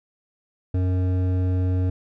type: tone with hard clipping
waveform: triangle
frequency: 91.9 Hz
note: F#2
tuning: 11 cents flat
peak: -21 dBFS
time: 0.74-1.9 s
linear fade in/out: 5 ms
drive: 15 dB
effects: none